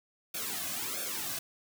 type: noise with flanger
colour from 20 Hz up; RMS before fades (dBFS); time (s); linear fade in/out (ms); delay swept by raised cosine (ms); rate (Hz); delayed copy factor
white; -36; 0.34-1.39; 5; 1 to 2.2; 1.5; -0.95
effects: none